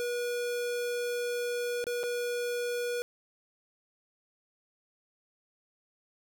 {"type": "tone with dropouts", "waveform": "square", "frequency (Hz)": 483.4, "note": "B4", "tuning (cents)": -37, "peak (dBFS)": -31, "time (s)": [0, 3.02], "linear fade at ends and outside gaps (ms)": 0, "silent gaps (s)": [[1.841, 1.868], [2.032, 2.037]], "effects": []}